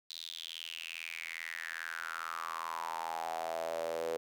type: tone with high-pass filter sweep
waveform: sawtooth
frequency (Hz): 82.41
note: E2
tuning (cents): 0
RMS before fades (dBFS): -40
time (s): 0.1-4.17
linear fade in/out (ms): 0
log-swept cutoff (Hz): 4000 to 480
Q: 6.8
effects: none